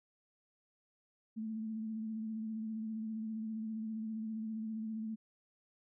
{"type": "tone with vibrato", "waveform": "sine", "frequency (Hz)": 220, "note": "A3", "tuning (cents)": 0, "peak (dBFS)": -37, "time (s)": [1.36, 5.16], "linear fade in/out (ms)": 20, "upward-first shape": "sine", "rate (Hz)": 15, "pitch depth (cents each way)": 31, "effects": []}